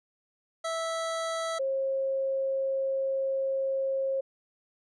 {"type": "tone pair in turn", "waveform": ["25% pulse", "sine"], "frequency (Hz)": [656, 537.8], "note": ["E5", "C5"], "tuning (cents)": [-9, 47], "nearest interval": "minor third", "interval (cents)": 344, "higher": "first", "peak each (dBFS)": [-26, -26], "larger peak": "neither", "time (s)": [[0.64, 1.59], [1.59, 4.21]], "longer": "second", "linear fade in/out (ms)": 10, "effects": ["resampled to 22050 Hz"]}